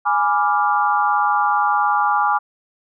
sine chord, G# diminished seventh, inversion none, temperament equal, 830.6 / 987.8 / 1174.7 / 1396.9 Hz, G#5 / B5 / D6 / F6, 0 / 0 / 0 / 0 cents, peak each -18 / -23 / -19 / -23 dBFS, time 0.05-2.39 s, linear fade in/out 20 ms, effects none

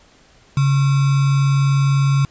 sine tone with sample-and-hold, 138.2 Hz, C#3, 5 cents flat, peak -12 dBFS, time 0.57-2.25 s, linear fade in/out 2 ms, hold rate 1225 Hz, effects pink hiss -51 dBFS RMS until 2.3 s + resampled to 16000 Hz

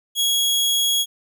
sawtooth tone, 3322 Hz, G#7, in tune, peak -14 dBFS, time 0.15-1.06 s, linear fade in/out 50 ms, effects none

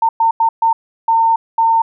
sine tone bursts at uneven times, 908 Hz, A#5, 46 cents flat, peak -9 dBFS, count 6, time 0.02-0.09 / 0.2-0.31 / 0.4-0.49 / 0.62-0.73 / 1.08-1.36 / 1.58-1.82 s, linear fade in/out 5 ms, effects none

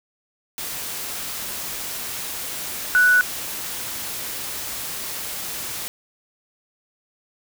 sine tone in noise, 1480 Hz, F#6, in tune, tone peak -12 dBFS, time 2.95-3.21 s, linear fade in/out 0 ms, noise white, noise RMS -30 dBFS, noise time 0.58-5.88 s, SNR +15 dB, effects none

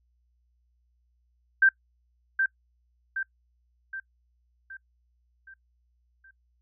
sine tone with echo, 1568 Hz, G6, in tune, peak -15 dBFS, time 1.62-1.69 s, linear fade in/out 5 ms, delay 770 ms, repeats 6, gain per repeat -6 dB, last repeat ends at 6.31 s, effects noise-tail reverb RT60 0.1 s tail -22 dB re dry + added 60 Hz sine -66 dBFS peak until 6.61 s

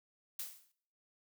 blue noise with exponential decay, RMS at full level -38 dBFS, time 0.39-0.72 s, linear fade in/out 5 ms, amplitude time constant 71 ms, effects noise-tail reverb RT60 0.6 s tail -20 dB re dry

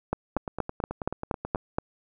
two click trains, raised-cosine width 1 ms, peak -11 / -18 dBFS, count 8 / 12, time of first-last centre 0.13-1.785 / 0.37-1.558 s, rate 4.23 / 9.26 Hz, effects none

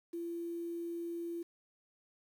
sine tone with quantisation, 340 Hz, F4, 46 cents flat, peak -37 dBFS, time 0.13-1.43 s, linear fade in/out 10 ms, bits 10, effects none

